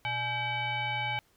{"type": "tone with frequency modulation", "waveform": "sine", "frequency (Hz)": 1568, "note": "G6", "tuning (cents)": 0, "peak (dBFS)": -29, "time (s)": [0.05, 1.19], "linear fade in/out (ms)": 0, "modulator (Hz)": 723, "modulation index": 1.9, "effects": ["pink hiss -67 dBFS RMS until 1.36 s"]}